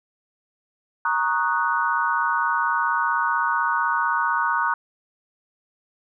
sine chord, D# minor seventh, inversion second, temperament equal, 932.3 / 1108.7 / 1244.5 / 1480 Hz, A#5 / C#6 / D#6 / F#6, 0 / 0 / 0 / 0 cents, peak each -24 / -26 / -26 / -24 dBFS, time 1.05-4.74 s, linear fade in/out 2 ms, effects none

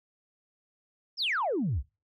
sine exponential sweep, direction down, 5640 to 55 Hz, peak -25 dBFS, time 1.17-1.83 s, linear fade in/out 50 ms, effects noise-tail reverb RT60 0.3 s tail -25 dB re dry + tanh soft clip ceiling -22 dBFS

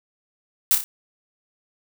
blue noise with echo, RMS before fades -17 dBFS, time 0.71-0.75 s, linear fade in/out 0 ms, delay 30 ms, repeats 3, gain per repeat -6 dB, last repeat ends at 0.84 s, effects none

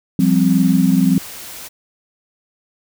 white noise, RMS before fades -33 dBFS, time 0.19-1.69 s, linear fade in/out 20 ms
sine chord, F suspended second, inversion none, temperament equal, 174.61 / 196 / 261.6 Hz, F3 / G3 / C4, 0 / 0 / 0 cents, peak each -15 dBFS, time 0.19-1.18 s, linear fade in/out 2 ms
effects none

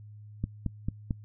click train, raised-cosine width 5 ms, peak -17 dBFS, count 4, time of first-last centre 0.44-1.108 s, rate 4.49 Hz, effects noise-tail reverb RT60 0.1 s tail -22 dB re dry + added 105 Hz sine -45 dBFS peak until 1.24 s

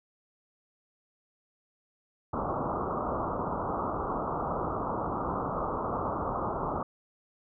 white low-pass noise, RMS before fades -32 dBFS, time 2.33-6.83 s, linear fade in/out 5 ms, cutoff 1300 Hz, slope 96 dB/octave, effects none

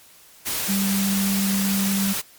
sine tone in noise, 196 Hz, G3, in tune, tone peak -20 dBFS, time 0.68-2.14 s, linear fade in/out 20 ms, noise white, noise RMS -26 dBFS, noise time 0.45-2.22 s, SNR +3 dB, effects white hiss -50 dBFS RMS until 2.38 s + MP3 96 kbps

